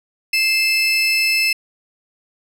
30% pulse tone pair together, 2096 / 2629 Hz, C7 / E7, +2 / -5 cents, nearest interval major third, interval 393 cents, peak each -22 / -12 dBFS, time 0.33-1.53 s, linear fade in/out 5 ms, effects low-pass 12000 Hz 12 dB/octave

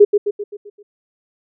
sine tone with echo, 411.3 Hz, G#4, 17 cents flat, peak -3 dBFS, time 0-0.05 s, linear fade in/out 10 ms, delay 130 ms, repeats 6, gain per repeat -6 dB, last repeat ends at 0.83 s, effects none

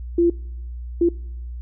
sine tone bursts at uneven times, 342.5 Hz, F4, 34 cents flat, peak -13 dBFS, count 2, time 0.18-0.3 / 1.01-1.09 s, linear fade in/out 5 ms, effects noise-tail reverb RT60 0.8 s tail -24 dB re dry + added 60 Hz sine -29 dBFS peak until 1.61 s

